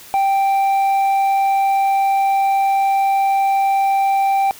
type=tone with tanh clipping; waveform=triangle; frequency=784 Hz; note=G5; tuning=in tune; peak=-14 dBFS; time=0.14-4.51 s; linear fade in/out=0 ms; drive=9 dB; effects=white hiss -40 dBFS RMS until 4.59 s